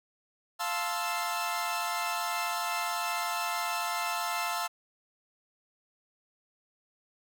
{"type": "chord", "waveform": "sawtooth", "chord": "F major seventh", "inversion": "none", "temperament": "equal", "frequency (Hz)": [698.5, 880, 1046.5, 1318.5], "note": ["F5", "A5", "C6", "E6"], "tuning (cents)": [0, 0, 0, 0], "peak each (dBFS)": [-32, -32, -33, -31], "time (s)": [0.59, 4.68], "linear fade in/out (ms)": 20, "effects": []}